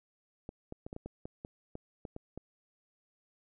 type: clicks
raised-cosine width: 2 ms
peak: -28 dBFS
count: 12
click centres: 0.491 / 0.724 / 0.865 / 0.929 / 0.964 / 1.06 / 1.255 / 1.449 / 1.754 / 2.052 / 2.164 / 2.376 s
effects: none